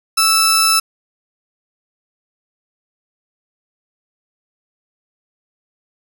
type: tone pair together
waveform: sawtooth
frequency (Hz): 1319 / 5276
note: E6 / E8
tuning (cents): +1 / +1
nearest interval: 2 octaves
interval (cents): 2400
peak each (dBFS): -10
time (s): 0.17-0.8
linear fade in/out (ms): 10
effects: none